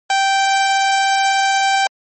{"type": "tone", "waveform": "sawtooth", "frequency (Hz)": 781, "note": "G5", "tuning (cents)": -7, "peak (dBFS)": -9, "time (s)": [0.1, 1.87], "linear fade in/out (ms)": 2, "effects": ["MP3 32 kbps"]}